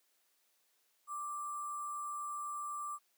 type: tone with sample-and-hold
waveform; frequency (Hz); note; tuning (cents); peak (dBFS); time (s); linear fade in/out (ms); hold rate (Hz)
sine; 1176; D6; +2; -38; 1.07-2.99; 50; 8820
effects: white hiss -75 dBFS RMS until 3.17 s + high-pass 300 Hz 12 dB/octave